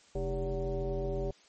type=tone with frequency modulation; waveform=sine; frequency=218.6 Hz; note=A3; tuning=11 cents flat; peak=-30 dBFS; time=0.15-1.31 s; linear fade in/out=5 ms; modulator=176 Hz; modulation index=2.1; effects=white hiss -61 dBFS RMS until 1.48 s + MP3 32 kbps